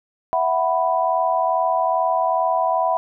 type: chord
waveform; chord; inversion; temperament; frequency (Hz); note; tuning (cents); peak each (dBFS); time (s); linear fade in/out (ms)
sine; E suspended second; none; just; 659.3 / 741.7 / 988.9; E5 / F#5 / B5; 0 / +4 / +2; -21; 0.33-2.97; 0
effects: none